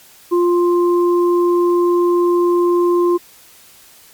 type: tone pair together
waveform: sine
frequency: 350 / 1048.8 Hz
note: F4 / C6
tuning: +4 / +4 cents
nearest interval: octave + perfect fifth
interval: 1900 cents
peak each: -11 / -21 dBFS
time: 0.31-3.18 s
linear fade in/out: 20 ms
effects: white hiss -45 dBFS RMS until 4.13 s + MP3 96 kbps